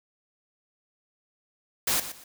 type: noise with echo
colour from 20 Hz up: white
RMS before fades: -25 dBFS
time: 1.87-2 s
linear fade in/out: 5 ms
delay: 120 ms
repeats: 2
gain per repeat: -12 dB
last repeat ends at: 2.24 s
effects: none